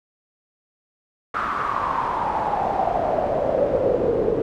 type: noise with band-pass filter sweep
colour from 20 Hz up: brown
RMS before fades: -22 dBFS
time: 1.34-4.42 s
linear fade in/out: 5 ms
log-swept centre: 1300 to 420 Hz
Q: 6.5
effects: none